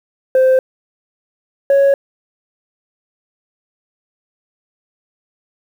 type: tone pair in turn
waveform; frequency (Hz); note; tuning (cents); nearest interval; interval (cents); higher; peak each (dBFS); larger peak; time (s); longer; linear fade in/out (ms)
sine; 520 / 554.5; C5 / C#5; -11 / 0; minor second; 111; second; -5; neither; 0.35-0.59 / 1.7-1.94; neither; 2
effects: tanh soft clip ceiling -7 dBFS + 7-bit